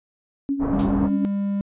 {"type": "tone with tremolo", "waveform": "sine", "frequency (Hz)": 277.8, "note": "C#4", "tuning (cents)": 4, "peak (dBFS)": -18, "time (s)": [0.49, 1.25], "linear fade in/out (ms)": 0, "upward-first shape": "triangle", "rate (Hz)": 9.6, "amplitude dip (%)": 70}
{"type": "low-pass noise", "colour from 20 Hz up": "pink", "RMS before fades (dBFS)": -26, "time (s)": [0.59, 1.1], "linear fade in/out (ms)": 50, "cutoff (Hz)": 1100, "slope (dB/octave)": 24}
{"type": "tone", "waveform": "triangle", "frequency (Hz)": 200, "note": "G3", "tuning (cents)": 35, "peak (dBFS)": -19, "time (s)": [0.73, 1.61], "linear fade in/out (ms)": 0}
{"type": "noise with exponential decay", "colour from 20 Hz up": "blue", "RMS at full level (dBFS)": -27, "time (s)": [0.79, 1.02], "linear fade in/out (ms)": 2, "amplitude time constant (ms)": 49}
{"effects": ["resampled to 8000 Hz"]}